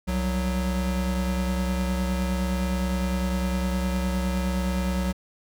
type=tone pair together; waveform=square; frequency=64.6 / 184.04 Hz; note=C2 / F#3; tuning=-21 / -9 cents; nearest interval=octave + tritone; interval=1812 cents; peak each=-27 dBFS; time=0.07-5.13 s; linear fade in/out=20 ms; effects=none